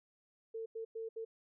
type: tone bursts at uneven times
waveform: sine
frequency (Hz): 450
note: A4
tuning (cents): +39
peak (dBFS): -39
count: 4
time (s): 0.54-0.66 / 0.75-0.85 / 0.95-1.09 / 1.16-1.25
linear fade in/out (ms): 10
effects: none